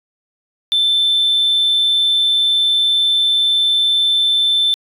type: tone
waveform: sine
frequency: 3539 Hz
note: A7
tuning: 9 cents sharp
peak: -10 dBFS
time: 0.72-4.74 s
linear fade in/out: 0 ms
effects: tanh soft clip ceiling -9 dBFS